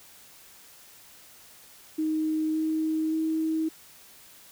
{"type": "tone with pitch steps", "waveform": "sine", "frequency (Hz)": [312.8, 315.5, 318.3], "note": ["D#4", "D#4", "D#4"], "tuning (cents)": [9, 24, 39], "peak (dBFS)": -24, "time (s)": [1.98, 3.69], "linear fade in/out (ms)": 10, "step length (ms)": 570, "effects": ["white hiss -52 dBFS RMS until 4.51 s"]}